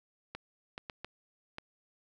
clicks, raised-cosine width 0.3 ms, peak -24 dBFS, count 5, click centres 0.35 / 0.779 / 0.898 / 1.046 / 1.584 s, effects none

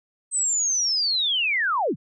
sine linear sweep, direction down, 8280 to 92.5 Hz, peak -20 dBFS, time 0.31-1.96 s, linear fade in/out 50 ms, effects none

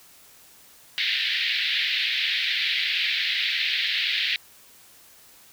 white band-pass noise, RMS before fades -25 dBFS, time 0.98-4.36 s, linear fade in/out 0 ms, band 1800 to 4100 Hz, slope 48 dB/octave, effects white hiss -52 dBFS RMS until 5.52 s

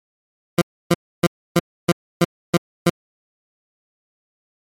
20% pulse tone bursts, 172.1 Hz, F3, 25 cents flat, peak -6 dBFS, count 8, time 0.58-2.898 s, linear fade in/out 5 ms, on 36 ms, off 290 ms, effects MP3 64 kbps

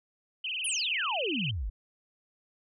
sine tone with vibrato, 2794 Hz, F7, in tune, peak -31 dBFS, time 0.44-1.51 s, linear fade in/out 5 ms, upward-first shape sine, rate 20 Hz, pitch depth 200 cents each way
sine exponential sweep, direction down, 11370 to 42.83 Hz, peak -30 dBFS, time 0.64-1.7 s, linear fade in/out 10 ms
effects none

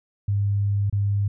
sine tone with dropouts, 101 Hz, G#2, 48 cents flat, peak -19 dBFS, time 0.28-1.28 s, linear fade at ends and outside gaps 5 ms, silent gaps 0.899-0.926 s, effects none

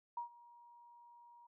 sine tone with ADSR envelope, 950 Hz, A#5, 33 cents sharp, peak -37 dBFS, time 0.17-1.47 s, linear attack 4 ms, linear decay 110 ms, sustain -21 dB, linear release 8 ms, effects none

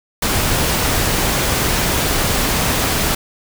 pink noise, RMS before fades -17 dBFS, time 0.22-3.15 s, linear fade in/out 5 ms, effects none

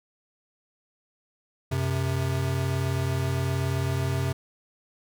square tone pair together, 93.18 / 132 Hz, F#2 / C3, +13 / +16 cents, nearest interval tritone, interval 603 cents, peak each -29 / -27 dBFS, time 1.71-4.33 s, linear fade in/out 10 ms, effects none

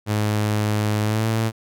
sawtooth tone with pitch glide, 105.9 to 111.62 Hz, G#2 to A2, +34 to +25 cents, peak -15 dBFS, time 0.06-1.52 s, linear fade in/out 50 ms, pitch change +91 cents, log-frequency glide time 1.03-1.27 s, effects none

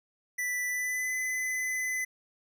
square tone with pitch glide, 1980 to 2019 Hz, B6 to B6, +4 to +38 cents, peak -30 dBFS, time 0.38-2.05 s, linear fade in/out 10 ms, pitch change +34 cents, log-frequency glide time 0.68-1.13 s, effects none

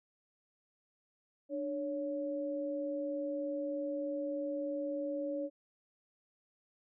sine tone pair together, 296.6 / 560 Hz, D4 / C#5, +17 / +18 cents, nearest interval major seventh, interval 1101 cents, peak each -38 / -36 dBFS, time 1.49-5.5 s, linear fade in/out 50 ms, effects none

